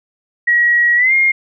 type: tone with pitch glide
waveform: sine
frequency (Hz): 1909 to 2130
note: A#6 to C7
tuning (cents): +41 to +30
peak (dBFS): -9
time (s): 0.47-1.32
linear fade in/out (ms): 10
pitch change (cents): +189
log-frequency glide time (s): 0.96-1.13
effects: none